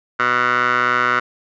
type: tone with band-pass filter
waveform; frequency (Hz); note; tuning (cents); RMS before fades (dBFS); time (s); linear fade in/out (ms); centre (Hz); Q
15% pulse; 123.47; B2; 0; -17; 0.19-1.2; 10; 1500; 5.6
effects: resampled to 16000 Hz